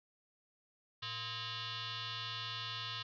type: tone with frequency modulation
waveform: sine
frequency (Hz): 113.2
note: A2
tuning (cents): +50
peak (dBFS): -39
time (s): 1.02-3.03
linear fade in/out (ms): 10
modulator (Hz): 579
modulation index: 7.2
effects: none